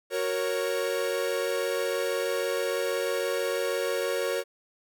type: chord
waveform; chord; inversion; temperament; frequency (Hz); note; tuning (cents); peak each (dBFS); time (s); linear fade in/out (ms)
45% pulse; F# major; none; equal with one note detuned; 370 / 466.2 / 552.4; F#4 / A#4 / C#5; 0 / 0 / -6; -33 / -30 / -30; 0.1-4.44; 50
effects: none